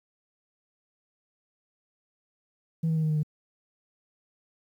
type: tone with pitch steps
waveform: sine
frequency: 162.9 / 160.47 / 158.08 / 155.72 / 153.4 / 151.12 Hz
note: E3 / E3 / D#3 / D#3 / D#3 / D3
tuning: -20 / -46 / +28 / +2 / -24 / +50 cents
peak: -21 dBFS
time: 2.83-3.232 s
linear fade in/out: 10 ms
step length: 67 ms
effects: tanh soft clip ceiling -21 dBFS + 10-bit